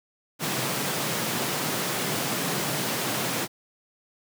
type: high-pass noise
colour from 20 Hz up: pink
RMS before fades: -28 dBFS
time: 0.39-3.48 s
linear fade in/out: 50 ms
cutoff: 120 Hz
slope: 48 dB/octave
effects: none